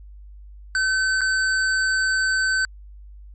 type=tone with dropouts; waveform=square; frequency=1531 Hz; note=G6; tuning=41 cents flat; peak=-19 dBFS; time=0.75-2.65 s; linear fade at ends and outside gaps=1 ms; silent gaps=1.209-1.215 s; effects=added 50 Hz sine -39 dBFS peak until 3.34 s + MP3 32 kbps